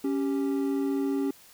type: tone pair together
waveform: triangle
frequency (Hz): 277.2 / 392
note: C#4 / G4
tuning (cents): 0 / 0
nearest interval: tritone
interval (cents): 600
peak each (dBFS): -24 / -29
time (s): 0.04-1.31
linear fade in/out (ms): 5
effects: white hiss -54 dBFS RMS until 1.53 s